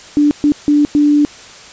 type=tone bursts at uneven times; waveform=sine; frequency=293.7 Hz; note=D4; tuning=in tune; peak=-7 dBFS; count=4; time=0.17-0.31 / 0.44-0.52 / 0.68-0.85 / 0.95-1.25 s; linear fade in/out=0 ms; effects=white hiss -36 dBFS RMS until 1.72 s + resampled to 16000 Hz